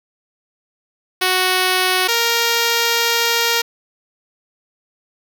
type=tone pair in turn; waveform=5% pulse; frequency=370 / 466.2 Hz; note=F#4 / A#4; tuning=0 / 0 cents; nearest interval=major third; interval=400 cents; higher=second; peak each=-3 dBFS; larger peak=neither; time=1.21-2.08 / 2.08-3.62 s; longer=second; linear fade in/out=10 ms; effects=none